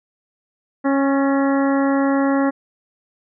harmonic tone with a mistuned harmonic, 274.8 Hz, C#4, 15 cents flat, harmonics 1 / 2 / 3 / 4 / 5 / 6 / 7, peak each -16 / -22 / -26 / -28 / -30 / -32 / -33 dBFS, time 0.84-2.51 s, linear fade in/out 20 ms, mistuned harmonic 6, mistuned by +48 cents, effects none

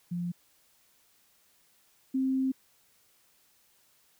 sine tone pair in turn, 174.61 / 263.7 Hz, F3 / C4, 0 / +14 cents, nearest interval perfect fifth, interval 714 cents, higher second, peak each -30 / -25 dBFS, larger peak second, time 0.11-0.32 / 2.14-2.52 s, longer second, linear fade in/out 10 ms, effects white hiss -66 dBFS RMS until 4.19 s

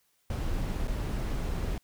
brown noise with dropouts, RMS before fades -31 dBFS, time 0.3-1.78 s, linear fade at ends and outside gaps 2 ms, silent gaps 0.874-0.879 s, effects white hiss -71 dBFS RMS until 1.83 s

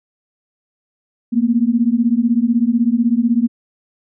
sine beating tone pair, 227.2 / 243.2 Hz, A#3 / B3, -44 / -26 cents, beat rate 16 Hz, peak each -15 dBFS, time 1.32-3.48 s, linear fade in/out 20 ms, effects none

